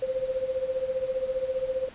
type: tone with tremolo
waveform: sine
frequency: 521 Hz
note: C5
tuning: 7 cents flat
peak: -22 dBFS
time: 0.02-1.89 s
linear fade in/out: 5 ms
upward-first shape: triangle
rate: 15 Hz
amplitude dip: 85%
effects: pink hiss -48 dBFS RMS until 1.94 s + resampled to 8000 Hz